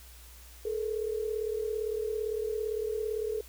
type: tone pair together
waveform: sine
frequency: 428.3 / 466 Hz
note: A4 / A#4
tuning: -47 / -1 cents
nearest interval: minor second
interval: 146 cents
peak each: -31 / -35 dBFS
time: 0.65-3.41 s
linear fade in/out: 5 ms
effects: added 60 Hz sine -50 dBFS peak until 3.48 s + white hiss -54 dBFS RMS until 3.48 s